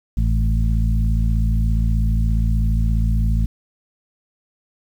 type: harmonic tone with a mistuned harmonic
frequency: 55 Hz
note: A1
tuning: in tune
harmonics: 1 / 2 / 3 / 4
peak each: -16 / -22 / -26 / -28 dBFS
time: 0.17-3.46 s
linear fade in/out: 5 ms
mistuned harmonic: 1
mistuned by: -58 cents
effects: 8-bit